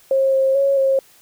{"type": "tone with pitch steps", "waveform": "sine", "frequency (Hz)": [537, 534, 552, 538], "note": ["C5", "C5", "C#5", "C5"], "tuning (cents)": [45, 35, -7, 48], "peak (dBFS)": -13, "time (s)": [0.11, 0.99], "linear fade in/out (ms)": 2, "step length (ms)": 220, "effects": ["white hiss -51 dBFS RMS until 1.21 s"]}